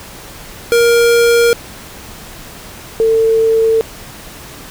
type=tone pair in turn; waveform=square / sine; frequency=469.8 / 448.4 Hz; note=A#4 / A4; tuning=+13 / +33 cents; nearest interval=minor second; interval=80 cents; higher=first; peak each=-8 dBFS; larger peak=neither; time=0.72-1.53 / 3-3.81 s; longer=neither; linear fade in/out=0 ms; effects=pink hiss -33 dBFS RMS until 4.7 s